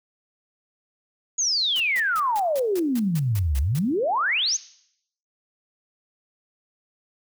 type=exponential two-way sweep; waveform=sine; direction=down then up; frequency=6820 to 64 to 6820 Hz; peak=-20 dBFS; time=1.38-4.57 s; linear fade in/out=10 ms; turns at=3.59 s
type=noise bursts; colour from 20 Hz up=white; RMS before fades=-37 dBFS; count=11; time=1.76-3.789 s; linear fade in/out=0 ms; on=39 ms; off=160 ms
effects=noise-tail reverb RT60 0.7 s tail -18 dB re dry